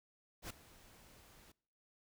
pink noise with ADSR envelope, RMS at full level -43 dBFS, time 0.42-1.52 s, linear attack 81 ms, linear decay 6 ms, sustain -19 dB, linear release 6 ms, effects noise-tail reverb RT60 0.6 s tail -24 dB re dry

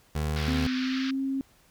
25% pulse tone, 76 Hz, D#2, 40 cents flat, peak -23 dBFS, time 0.15-0.67 s, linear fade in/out 5 ms
pink band-pass noise, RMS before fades -37 dBFS, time 0.36-1.11 s, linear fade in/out 5 ms, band 1300 to 5200 Hz, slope 48 dB/octave
sine tone with pitch glide, 256.3 to 269.4 Hz, C4 to C#4, -36 to -49 cents, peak -26 dBFS, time 0.48-1.41 s, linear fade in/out 0 ms, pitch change +87 cents, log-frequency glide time 0.76-1.19 s
effects pink hiss -61 dBFS RMS until 1.7 s

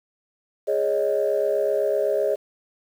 sine chord, Ab suspended fourth, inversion none, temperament equal, 415.3 / 554.4 / 622.3 Hz, Ab4 / Db5 / Eb5, 0 / 0 / 0 cents, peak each -23 dBFS, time 0.67-2.36 s, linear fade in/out 20 ms, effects tanh soft clip ceiling -12 dBFS + 8-bit

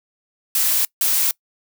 blue noise bursts at uneven times, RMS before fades -18 dBFS, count 2, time 0.55-0.85 / 1.01-1.31 s, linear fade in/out 2 ms, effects noise-tail reverb RT60 0.1 s tail -24 dB re dry

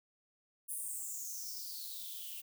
violet noise with high-pass filter sweep, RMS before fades -43 dBFS, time 0.68-2.42 s, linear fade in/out 20 ms, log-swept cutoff 10000 to 2700 Hz, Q 7.7, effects none

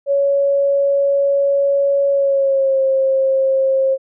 sine tone with pitch glide, 559 to 534.4 Hz, C#5 to C5, +14 to +36 cents, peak -12 dBFS, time 0.06-3.98 s, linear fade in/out 50 ms, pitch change -78 cents, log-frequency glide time 2.1-2.81 s, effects none

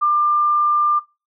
sine tone, 1194 Hz, D6, 28 cents sharp, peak -13 dBFS, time 0.01-1 s, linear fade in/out 20 ms, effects noise-tail reverb RT60 0.3 s tail -24 dB re dry

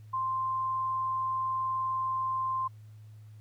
sine tone, 1046.5 Hz, C6, in tune, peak -28 dBFS, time 0.13-2.68 s, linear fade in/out 10 ms, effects added 107 Hz sine -47 dBFS peak until 3.4 s + pink hiss -69 dBFS RMS until 3.4 s

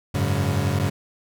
35% pulse chord, F# suspended second, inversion none, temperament equal with one note detuned, 92.5 / 103.83 / 141.01 Hz, F#2 / G#2 / C#3, 0 / 0 / +30 cents, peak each -23 dBFS, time 0.14-0.9 s, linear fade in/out 10 ms, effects none

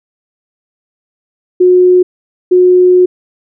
sine tone pair in turn, 363.1 / 363.1 Hz, F#4 / F#4, -33 / -33 cents, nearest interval unison, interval 0 cents, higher neither, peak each -3 dBFS, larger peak neither, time 1.6-2.03 / 2.51-3.06 s, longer second, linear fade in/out 10 ms, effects none

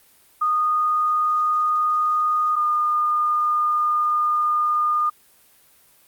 sine tone pair in turn, 1232 / 1216.4 Hz, D#6 / D#6, -17 / -40 cents, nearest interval unison, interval 23 cents, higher first, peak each -17 dBFS, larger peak neither, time 0.41-2.56 / 2.56-5.1 s, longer second, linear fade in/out 10 ms, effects white hiss -55 dBFS RMS until 6.07 s + Opus 32 kbps

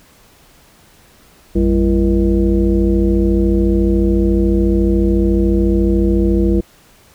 sine tone with frequency modulation, 196 Hz, G3, in tune, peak -10 dBFS, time 1.55-6.61 s, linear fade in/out 10 ms, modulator 142 Hz, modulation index 1.5, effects pink hiss -48 dBFS RMS until 7.14 s

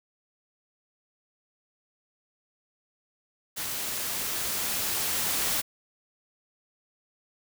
white noise with level ramp, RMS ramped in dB -33 to -27 dBFS, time 3.56-5.62 s, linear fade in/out 20 ms, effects none

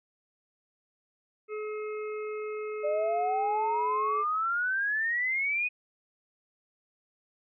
harmonic tone, 426.6 Hz, G#4, 46 cents sharp, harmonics 1 / 3 / 5 / 6, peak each -33 / -43 / -47 / -49 dBFS, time 1.48-4.25 s, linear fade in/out 50 ms
sine exponential sweep, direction up, 586 to 2512 Hz, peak -26 dBFS, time 2.83-5.69 s, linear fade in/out 20 ms
effects none

